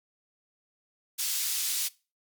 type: high-pass noise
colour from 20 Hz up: pink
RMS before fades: -30 dBFS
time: 1.18-1.89 s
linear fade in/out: 20 ms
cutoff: 4400 Hz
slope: 12 dB/octave
effects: noise-tail reverb RT60 0.3 s tail -21 dB re dry + Opus 48 kbps